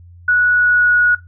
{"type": "tone with pitch glide", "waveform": "sine", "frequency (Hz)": [1468, 1457], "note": ["F#6", "F#6"], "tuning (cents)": [-14, -27], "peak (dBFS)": -10, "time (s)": [0.28, 1.15], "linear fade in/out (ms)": 5, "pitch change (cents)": -13, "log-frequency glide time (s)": [0.5, 0.99], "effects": ["noise-tail reverb RT60 0.2 s tail -18 dB re dry", "added 87 Hz sine -38 dBFS peak until 1.27 s"]}